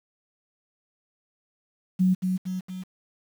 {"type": "tone with echo", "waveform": "sine", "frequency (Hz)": 185, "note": "F#3", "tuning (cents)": 0, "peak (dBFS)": -17, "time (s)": [1.99, 2.15], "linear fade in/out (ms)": 20, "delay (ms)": 230, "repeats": 3, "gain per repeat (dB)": -5, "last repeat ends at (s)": 2.84, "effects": ["8-bit"]}